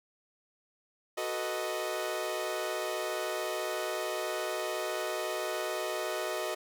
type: chord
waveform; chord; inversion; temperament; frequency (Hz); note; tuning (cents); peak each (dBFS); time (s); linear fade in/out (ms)
sawtooth; B dominant seventh; second; equal; 370 / 440 / 493.9 / 622.3; F#4 / A4 / B4 / D#5; 0 / 0 / 0 / 0; -34 / -36 / -37 / -31; 1.17-6.55; 10
effects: none